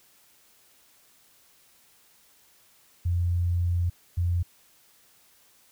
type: tone bursts at uneven times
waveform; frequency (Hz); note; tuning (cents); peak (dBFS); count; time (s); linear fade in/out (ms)
sine; 87.31; F2; 0; -22; 2; 3.05-3.9 / 4.17-4.43; 10
effects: white hiss -60 dBFS RMS until 5.71 s